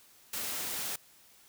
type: high-pass noise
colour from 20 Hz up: white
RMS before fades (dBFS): -36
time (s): 0.33-0.96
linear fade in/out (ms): 5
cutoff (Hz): 100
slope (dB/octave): 12
effects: white hiss -60 dBFS RMS until 1.48 s